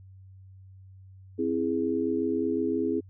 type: chord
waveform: sine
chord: C augmented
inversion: none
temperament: equal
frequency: 261.6 / 329.6 / 415.3 Hz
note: C4 / E4 / G#4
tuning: 0 / 0 / 0 cents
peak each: -29 dBFS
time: 1.38-3.01 s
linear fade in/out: 20 ms
effects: added 95 Hz sine -47 dBFS peak until 3.09 s